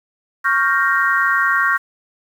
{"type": "chord", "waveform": "sine", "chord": "G half-diminished seventh", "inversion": "second", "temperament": "equal", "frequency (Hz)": [1108.7, 1396.9, 1568, 1864.7], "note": ["Db6", "F6", "G6", "Bb6"], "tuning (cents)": [0, 0, 0, 0], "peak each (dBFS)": -19, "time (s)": [0.44, 1.78], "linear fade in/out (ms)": 20, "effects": ["7-bit"]}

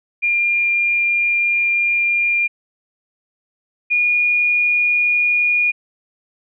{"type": "tone pair in turn", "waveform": "sine", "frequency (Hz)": [2401, 2437], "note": ["D7", "D#7"], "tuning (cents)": [38, -37], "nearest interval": "unison", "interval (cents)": 25, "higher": "second", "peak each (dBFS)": [-14, -13], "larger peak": "second", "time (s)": [[0.22, 2.48], [3.9, 5.72]], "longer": "first", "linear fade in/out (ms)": 20, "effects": []}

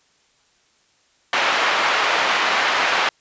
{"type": "band-pass noise", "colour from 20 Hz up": "pink", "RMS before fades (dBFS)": -19, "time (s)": [1.33, 3.09], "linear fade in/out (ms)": 2, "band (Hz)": [870, 2800], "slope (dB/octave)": 12, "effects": ["white hiss -60 dBFS RMS until 3.2 s", "resampled to 16000 Hz"]}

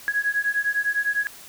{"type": "beating tone pair", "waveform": "sine", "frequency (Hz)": [1661.2, 1671.1], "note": ["G#6", "G#6"], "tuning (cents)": [0, 10], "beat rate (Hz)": 9.9, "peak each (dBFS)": -24, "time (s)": [0.08, 1.27], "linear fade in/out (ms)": 0, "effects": ["white hiss -44 dBFS RMS until 1.48 s"]}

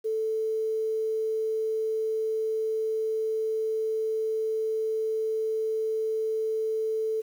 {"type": "tone with quantisation", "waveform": "sine", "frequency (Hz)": 440, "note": "A4", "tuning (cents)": 0, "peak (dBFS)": -25, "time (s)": [0.04, 7.22], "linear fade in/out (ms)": 20, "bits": 9, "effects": []}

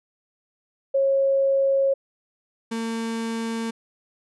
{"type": "tone pair in turn", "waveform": ["sine", "35% pulse"], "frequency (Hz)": [545, 227.4], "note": ["C#5", "A#3"], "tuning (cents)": [-29, -43], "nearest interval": "octave + minor third", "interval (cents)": 1514, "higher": "first", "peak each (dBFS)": [-17, -24], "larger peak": "first", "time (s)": [[0.94, 1.94], [2.71, 3.71]], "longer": "neither", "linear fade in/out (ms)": 10, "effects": ["resampled to 24000 Hz"]}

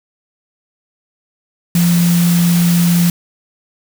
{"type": "tone in noise", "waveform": "sine", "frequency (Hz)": 172.7, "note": "F3", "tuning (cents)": -19, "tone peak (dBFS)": -9, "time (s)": [1.75, 3.1], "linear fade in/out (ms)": 2, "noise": "white", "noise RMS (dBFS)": -22, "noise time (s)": [1.75, 3.1], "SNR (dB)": 10, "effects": []}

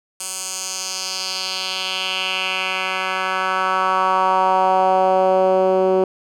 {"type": "tone with band-pass filter sweep", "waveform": "10% pulse", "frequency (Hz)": 187.8, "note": "F#3", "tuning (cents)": 26, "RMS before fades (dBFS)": -19, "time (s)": [0.2, 6.04], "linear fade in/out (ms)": 2, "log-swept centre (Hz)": [8400, 410], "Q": 2.4, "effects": []}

